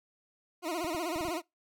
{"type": "tone with vibrato", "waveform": "20% pulse", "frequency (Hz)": 334, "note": "E4", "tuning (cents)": 23, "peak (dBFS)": -27, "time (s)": [0.62, 1.42], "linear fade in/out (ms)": 50, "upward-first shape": "sine", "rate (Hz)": 16, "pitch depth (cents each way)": 140}
{"type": "clicks", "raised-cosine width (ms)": 5, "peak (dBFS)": -34, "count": 6, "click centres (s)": [0.845, 0.948, 1.16, 1.209, 1.252, 1.284]}
{"effects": ["noise-tail reverb RT60 0.2 s tail -25 dB re dry"]}